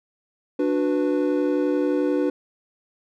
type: chord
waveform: triangle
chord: B minor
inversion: first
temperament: equal with one note detuned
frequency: 293.7 / 365.1 / 493.9 Hz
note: D4 / F#4 / B4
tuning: 0 / -23 / 0 cents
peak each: -20 / -23 / -23 dBFS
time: 0.59-2.3 s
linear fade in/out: 5 ms
effects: none